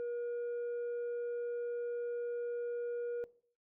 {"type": "tone", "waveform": "sine", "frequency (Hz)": 478.1, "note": "A#4", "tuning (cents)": 44, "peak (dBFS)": -33, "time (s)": [0, 3.24], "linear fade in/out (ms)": 0, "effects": ["noise-tail reverb RT60 0.5 s tail -21 dB re dry", "tanh soft clip ceiling -35 dBFS"]}